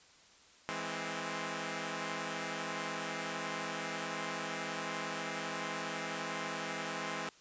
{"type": "chord", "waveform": "5% pulse", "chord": "E augmented", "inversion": "none", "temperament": "equal with one note detuned", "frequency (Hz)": [164.81, 209, 261.6], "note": ["E3", "G#3", "B#3"], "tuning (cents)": [0, 11, 0], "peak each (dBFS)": -30, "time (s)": [0.69, 7.29], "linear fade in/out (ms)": 0, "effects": ["white hiss -61 dBFS RMS until 7.4 s", "resampled to 16000 Hz"]}